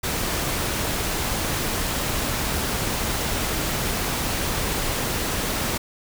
pink noise, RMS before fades -25 dBFS, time 0.03-5.78 s, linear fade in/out 10 ms, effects none

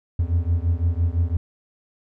triangle beating tone pair, 82.41 / 88.31 Hz, E2 / F2, 0 / +20 cents, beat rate 5.9 Hz, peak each -19 / -20 dBFS, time 0.19-1.37 s, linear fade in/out 5 ms, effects none

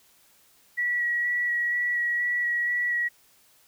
sine tone with vibrato, 1929 Hz, B6, 41 cents flat, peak -23 dBFS, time 0.77-3.09 s, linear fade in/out 20 ms, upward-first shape square, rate 2.1 Hz, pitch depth 11 cents each way, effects white hiss -60 dBFS RMS until 3.67 s

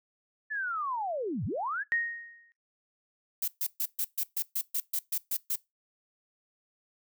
sine linear two-way sweep, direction down then up, 1760 to 82.41 to 1760 Hz, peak -30 dBFS, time 0.5-1.84 s, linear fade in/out 20 ms, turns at 1.45 s
sine tone with exponential decay, 1864.7 Hz, A#6, in tune, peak -23 dBFS, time 1.92-2.52 s, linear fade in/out 0 ms, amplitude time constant 130 ms
violet noise bursts, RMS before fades -30 dBFS, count 12, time 3.42-5.558 s, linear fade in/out 5 ms, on 59 ms, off 130 ms
effects noise-tail reverb RT60 0.2 s tail -21 dB re dry

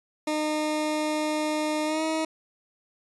20% pulse tone with pitch glide, 305.6 to 317.5 Hz, D#4 to D#4, -31 to +35 cents, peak -20 dBFS, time 0.27-2.25 s, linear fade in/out 5 ms, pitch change +66 cents, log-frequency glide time 1.85-2.03 s, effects resampled to 24000 Hz

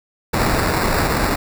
pink noise with sample-and-hold, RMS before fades -18 dBFS, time 0.33-1.36 s, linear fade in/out 10 ms, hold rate 3150 Hz, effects none

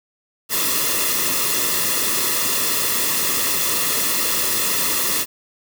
white noise with comb filter, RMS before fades -20 dBFS, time 0.49-5.26 s, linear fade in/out 50 ms, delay 1.3 ms, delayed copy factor -0.7, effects none

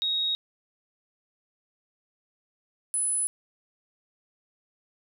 sine tone pair in turn, 3770 / 10065 Hz, A#7 / D#9, +19 / +19 cents, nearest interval octave + perfect fourth, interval 1700 cents, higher second, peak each -24 dBFS, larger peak neither, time 0.02-0.35 / 2.94-3.27 s, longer neither, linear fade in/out 0 ms, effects 10-bit

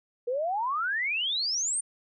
sine exponential sweep, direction up, 467.7 to 9190 Hz, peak -26 dBFS, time 0.27-1.81 s, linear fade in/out 10 ms, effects none

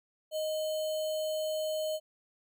sine tone with sample-and-hold, 622.3 Hz, D#5, in tune, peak -30 dBFS, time 0.31-2 s, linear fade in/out 50 ms, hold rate 3675 Hz, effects none

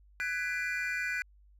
triangle chord, G# half-diminished seventh, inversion third, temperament just, 1495.1 / 1661.2 / 1993.5 / 2392 Hz, F#6 / G#6 / B6 / D7, +18 / 0 / +16 / +31 cents, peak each -33 / -38 / -36 / -35 dBFS, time 0.2-1.22 s, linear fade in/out 0 ms, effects added 50 Hz sine -57 dBFS peak until 1.59 s

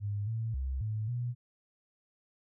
sine tone with pitch steps, 102.4 / 112.8 / 65.9 / 108.1 / 121.5 Hz, G#2 / A2 / C2 / A2 / B2, -24 / +44 / +13 / -30 / -28 cents, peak -31 dBFS, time 0-1.35 s, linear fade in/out 50 ms, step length 270 ms, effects none

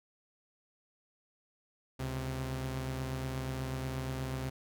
sawtooth tone pair together, 69.55 / 130.81 Hz, C#2 / C3, +6 / 0 cents, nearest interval major seventh, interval 1094 cents, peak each -37 / -32 dBFS, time 1.99-4.5 s, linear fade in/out 10 ms, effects none

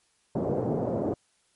white band-pass noise, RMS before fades -28 dBFS, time 0.35-1.14 s, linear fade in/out 5 ms, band 100 to 570 Hz, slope 24 dB/octave, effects white hiss -68 dBFS RMS until 1.55 s + MP3 48 kbps

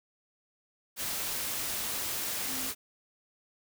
sine tone in noise, 261.6 Hz, C4, in tune, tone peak -42 dBFS, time 2.45-2.72 s, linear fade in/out 50 ms, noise white, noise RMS -34 dBFS, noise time 0.96-2.75 s, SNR -11 dB, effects none

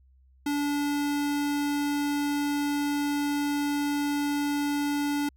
square tone, 289 Hz, D4, 28 cents flat, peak -26 dBFS, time 0.46-5.29 s, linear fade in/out 5 ms, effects added 65 Hz sine -56 dBFS peak until 5.36 s

